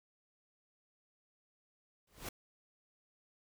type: noise with exponential growth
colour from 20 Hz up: pink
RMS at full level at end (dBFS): -38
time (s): 2.07-2.29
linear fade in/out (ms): 5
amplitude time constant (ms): 47
effects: none